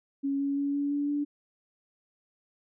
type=tone with pitch steps; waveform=sine; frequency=277.2 / 279.8 / 282.4 / 285 / 287.6 / 290.3 Hz; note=C#4 / C#4 / C#4 / C#4 / D4 / D4; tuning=0 / +16 / +32 / +48 / -36 / -20 cents; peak=-26 dBFS; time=0.23-1.25 s; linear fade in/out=20 ms; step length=170 ms; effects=none